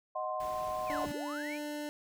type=chord; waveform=sine; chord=C diminished; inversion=first; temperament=equal; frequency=622.3 / 740 / 1046.5 Hz; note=Eb5 / Gb5 / C6; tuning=0 / 0 / 0 cents; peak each=-37 / -38 / -37 dBFS; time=0.15-1.06 s; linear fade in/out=10 ms
type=noise; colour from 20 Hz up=pink; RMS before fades=-50 dBFS; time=0.4-1.12 s; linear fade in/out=2 ms
type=linear two-way sweep; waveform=sine; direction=down then up; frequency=2700 to 35.32 to 2556 Hz; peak=-40 dBFS; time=0.86-1.59 s; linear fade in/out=50 ms; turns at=1.08 s
type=tone with pitch glide; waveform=25% pulse; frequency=292.2 to 296.5 Hz; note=D4 to D4; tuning=-9 to +17 cents; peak=-33 dBFS; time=0.9-1.89 s; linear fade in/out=0 ms; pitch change=+26 cents; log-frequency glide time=1.29-1.49 s
effects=none